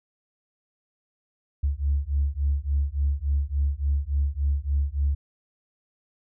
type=beating tone pair; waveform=sine; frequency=69.2 / 72.7 Hz; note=C#2 / D2; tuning=-2 / -17 cents; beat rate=3.5 Hz; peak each=-24 dBFS; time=1.63-5.15 s; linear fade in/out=10 ms; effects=tanh soft clip ceiling -15 dBFS